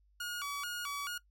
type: tone with vibrato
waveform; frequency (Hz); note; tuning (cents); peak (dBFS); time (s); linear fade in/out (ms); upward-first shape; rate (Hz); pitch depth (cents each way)
sawtooth; 1279; D#6; +47; -33; 0.2-1.18; 5; square; 2.3; 200
effects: noise-tail reverb RT60 0.1 s tail -20 dB re dry + added 50 Hz sine -65 dBFS peak until 1.3 s